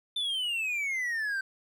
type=exponential sweep; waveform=triangle; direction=down; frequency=3572 to 1538 Hz; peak=-27 dBFS; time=0.16-1.41 s; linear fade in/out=5 ms; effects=none